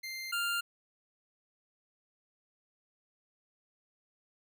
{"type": "tone pair in turn", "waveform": "25% pulse", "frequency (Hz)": [2093, 1396.9], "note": ["C7", "F6"], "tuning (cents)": [0, 0], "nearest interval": "perfect fifth", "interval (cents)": 700, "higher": "first", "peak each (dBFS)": [-35, -27], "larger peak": "second", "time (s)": [[0.03, 0.32], [0.32, 0.61]], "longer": "neither", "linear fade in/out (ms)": 10, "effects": []}